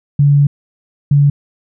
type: tone bursts at uneven times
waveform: sine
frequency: 143.1 Hz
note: D3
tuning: 45 cents flat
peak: -6 dBFS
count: 2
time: 0.19-0.47 / 1.11-1.3 s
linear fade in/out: 5 ms
effects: none